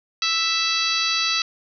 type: harmonic tone with a mistuned harmonic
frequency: 659.3 Hz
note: E5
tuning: in tune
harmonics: 2 / 3 / 4 / 5 / 6 / 7 / 8 / 9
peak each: -28 / -32 / -26 / -30 / -24 / -26 / -33 / -32 dBFS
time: 0.22-1.42 s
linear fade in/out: 2 ms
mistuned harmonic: 8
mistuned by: -22 cents
effects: none